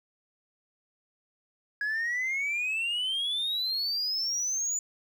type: exponential sweep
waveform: sine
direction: up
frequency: 1661.2 to 7040 Hz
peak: -25 dBFS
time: 1.81-4.79 s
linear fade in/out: 2 ms
effects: tanh soft clip ceiling -26 dBFS + 10-bit